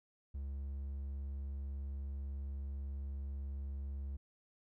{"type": "tone", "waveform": "triangle", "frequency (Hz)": 69.1, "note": "C#2", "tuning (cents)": -5, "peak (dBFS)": -37, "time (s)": [0.34, 4.17], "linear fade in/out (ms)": 10, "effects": []}